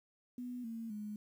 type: tone with pitch steps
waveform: sine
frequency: 246.9 / 227.7 / 210 Hz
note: B3 / A#3 / G#3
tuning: 0 / -40 / +19 cents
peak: -40 dBFS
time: 0.38-1.16 s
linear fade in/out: 2 ms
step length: 260 ms
effects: 11-bit